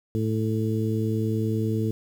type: harmonic tone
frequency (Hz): 110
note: A2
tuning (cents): 0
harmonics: 1 / 2 / 3 / 4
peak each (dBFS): -25 / -28 / -30 / -31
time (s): 0.15-1.91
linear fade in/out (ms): 0
effects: 8-bit